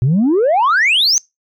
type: exponential sweep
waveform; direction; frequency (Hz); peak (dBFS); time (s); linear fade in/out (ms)
sine; up; 116.54 to 6430; -8; 0.02-1.18; 0
effects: noise-tail reverb RT60 0.2 s tail -25 dB re dry + tanh soft clip ceiling -8 dBFS